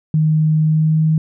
sine tone with pitch glide, 155.7 to 157.51 Hz, D#3 to D#3, +2 to +22 cents, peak -11 dBFS, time 0.14-1.18 s, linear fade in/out 2 ms, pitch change +20 cents, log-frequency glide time 0.61-1.03 s, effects none

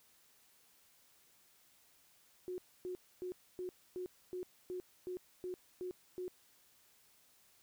sine tone bursts, 364.3 Hz, F#4, 27 cents flat, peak -39 dBFS, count 11, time 2.48-6.28 s, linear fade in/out 0 ms, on 100 ms, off 270 ms, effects white hiss -68 dBFS RMS until 7.62 s

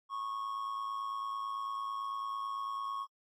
triangle tone with amplitude modulation, 1100 Hz, C#6, 14 cents flat, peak -31 dBFS, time 0.09-3.07 s, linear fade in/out 50 ms, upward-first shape sine, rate 109 Hz, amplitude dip 55%, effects AAC 32 kbps

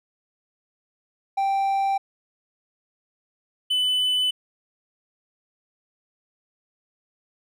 triangle tone pair in turn, 784 / 3002 Hz, G5 / F#7, 0 / +24 cents, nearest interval octave + major seventh, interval 2324 cents, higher second, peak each -18 dBFS, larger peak neither, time 1.37-1.98 / 3.7-4.31 s, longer neither, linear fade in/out 10 ms, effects none

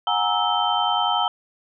sine tone cluster, 732 / 822 / 933 / 1304 / 3103 Hz, F#5 / G#5 / A#5 / E6 / G7, -19 / -18 / +1 / -19 / -18 cents, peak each -25 dBFS, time 0.07-1.28 s, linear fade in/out 2 ms, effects none

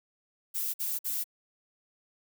violet noise bursts, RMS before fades -32 dBFS, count 3, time 0.54-1.242 s, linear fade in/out 20 ms, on 200 ms, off 51 ms, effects none

